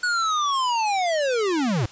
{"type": "linear sweep", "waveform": "square", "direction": "down", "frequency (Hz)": [1480, 95.5], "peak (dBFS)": -21, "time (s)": [0.03, 1.86], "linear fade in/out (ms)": 5, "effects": ["white hiss -46 dBFS RMS until 1.91 s", "resampled to 16000 Hz"]}